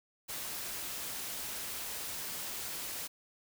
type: noise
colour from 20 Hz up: white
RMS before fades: -40 dBFS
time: 0.28-3.08 s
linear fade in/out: 20 ms
effects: none